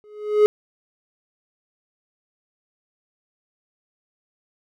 triangle tone with exponential growth, 420.8 Hz, G#4, 23 cents sharp, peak -6 dBFS, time 0.04-0.46 s, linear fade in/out 0 ms, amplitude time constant 91 ms, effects none

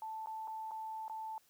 sine tone with dropouts, 880 Hz, A5, in tune, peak -40 dBFS, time 0.02-1.38 s, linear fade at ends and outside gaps 1 ms, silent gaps 0.26-0.271 / 0.474-0.479 / 0.71-0.716 / 1.081-1.097 s, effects white hiss -70 dBFS RMS until 1.49 s

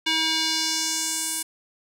square tone with band-pass filter sweep, 320 Hz, D#4, 49 cents sharp, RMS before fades -25 dBFS, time 0.06-1.43 s, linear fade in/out 10 ms, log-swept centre 3200 to 10000 Hz, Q 2, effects none

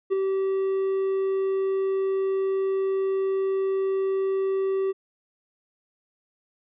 triangle tone with ADSR envelope, 385.8 Hz, G4, 28 cents flat, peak -16 dBFS, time 0.1-4.93 s, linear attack 28 ms, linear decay 10 ms, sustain -4 dB, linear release 27 ms, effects resampled to 8000 Hz

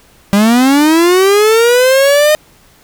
45% pulse linear sweep, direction up, 196 to 616 Hz, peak -6 dBFS, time 0.33-2.35 s, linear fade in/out 0 ms, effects pink hiss -46 dBFS RMS until 2.83 s

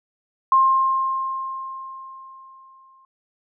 sine tone with exponential decay, 1061 Hz, C6, 24 cents sharp, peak -11 dBFS, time 0.52-3.05 s, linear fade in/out 2 ms, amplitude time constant 550 ms, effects none

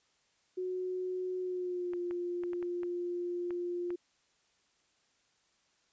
sine tone with pitch glide, 367.5 to 351.5 Hz, F#4 to F4, -12 to +11 cents, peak -33 dBFS, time 0.57-3.96 s, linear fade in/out 10 ms, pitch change -77 cents, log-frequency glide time 1.4-1.99 s
clicks, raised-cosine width 0.5 ms, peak -33 dBFS, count 8, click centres 1.935 / 2.11 / 2.436 / 2.533 / 2.627 / 2.833 / 3.507 / 3.905 s
effects white hiss -72 dBFS RMS until 5.92 s + resampled to 16000 Hz

